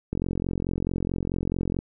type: click train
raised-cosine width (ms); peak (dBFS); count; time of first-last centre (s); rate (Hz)
3; -14; 75; 0.13-1.789; 44.6
effects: none